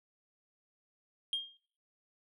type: tone with exponential decay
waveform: sine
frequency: 3219 Hz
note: G7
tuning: 45 cents sharp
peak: -26 dBFS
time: 1.33-1.57 s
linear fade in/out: 1 ms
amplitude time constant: 51 ms
effects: noise-tail reverb RT60 0.6 s tail -24 dB re dry + tanh soft clip ceiling -28 dBFS